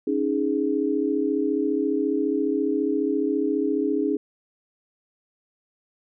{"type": "chord", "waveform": "sine", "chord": "C# suspended second", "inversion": "none", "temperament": "just", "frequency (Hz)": [277.2, 311.8, 415.8], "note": ["C#4", "D#4", "G#4"], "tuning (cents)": [0, 4, 2], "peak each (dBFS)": -25, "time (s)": [0.07, 4.17], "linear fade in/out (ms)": 5, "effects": []}